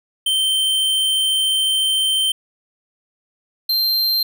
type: tone pair in turn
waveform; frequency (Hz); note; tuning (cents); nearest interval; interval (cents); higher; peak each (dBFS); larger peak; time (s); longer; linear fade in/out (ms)
square; 3113 / 4155; G7 / C8; -13 / -13; perfect fourth; 500; second; -16; neither; 0.26-2.32 / 3.69-4.23; first; 5
effects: none